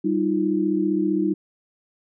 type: tone cluster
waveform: sine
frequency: 194.4 / 311.5 / 346.8 Hz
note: G3 / D#4 / F4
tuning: -14 / +2 / -12 cents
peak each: -25 / -21 / -25 dBFS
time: 0.04-1.34 s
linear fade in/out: 10 ms
effects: none